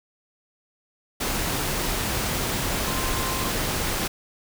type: tone in noise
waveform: sine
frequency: 1046 Hz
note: C6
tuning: 1 cent flat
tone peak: -33 dBFS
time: 2.87-3.51 s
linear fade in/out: 10 ms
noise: pink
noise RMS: -26 dBFS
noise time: 1.2-4.08 s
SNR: -10 dB
effects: none